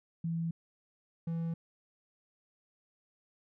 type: tone pair in turn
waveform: sine / triangle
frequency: 165.9 / 165.9 Hz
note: E3 / E3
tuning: +11 / +11 cents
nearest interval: unison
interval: 0 cents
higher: neither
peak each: -31 / -30 dBFS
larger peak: second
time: 0.24-0.51 / 1.27-1.54 s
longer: neither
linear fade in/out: 5 ms
effects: none